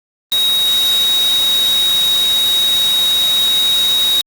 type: tone in noise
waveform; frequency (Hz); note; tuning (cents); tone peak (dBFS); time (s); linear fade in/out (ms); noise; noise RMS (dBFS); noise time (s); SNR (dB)
sine; 3793; A#7; +29; -11; 0.32-4.21; 0; white; -23; 0.32-4.21; +9
effects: Opus 32 kbps